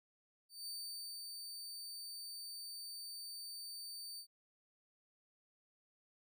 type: tone with ADSR envelope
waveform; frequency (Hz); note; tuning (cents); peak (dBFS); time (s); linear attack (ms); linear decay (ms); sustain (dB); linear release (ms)
sawtooth; 4590; D8; -40; -40; 0.49-4.27; 180; 540; -3; 82
effects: none